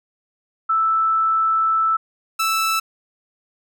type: tone pair in turn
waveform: sine / sawtooth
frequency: 1318.5 / 1318.5 Hz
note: E6 / E6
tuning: 0 / 0 cents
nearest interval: unison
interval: 0 cents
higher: neither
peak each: -15 / -14 dBFS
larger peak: second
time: 0.69-1.97 / 2.39-2.8 s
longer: first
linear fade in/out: 10 ms
effects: none